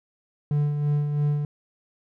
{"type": "tone with tremolo", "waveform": "triangle", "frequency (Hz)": 146.83, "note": "D3", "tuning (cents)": 0, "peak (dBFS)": -17, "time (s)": [0.51, 1.45], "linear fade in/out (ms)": 2, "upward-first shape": "sine", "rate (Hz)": 3, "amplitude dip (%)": 45, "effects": []}